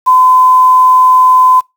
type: tone with quantisation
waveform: sine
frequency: 1018 Hz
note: C6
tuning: 48 cents flat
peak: -3 dBFS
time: 0.06-1.61 s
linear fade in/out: 20 ms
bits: 5
effects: noise-tail reverb RT60 0.2 s tail -24 dB re dry